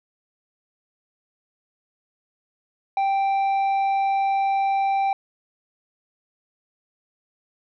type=tone with tanh clipping; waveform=triangle; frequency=784 Hz; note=G5; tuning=in tune; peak=-20 dBFS; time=2.97-5.13 s; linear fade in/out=2 ms; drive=10 dB; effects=none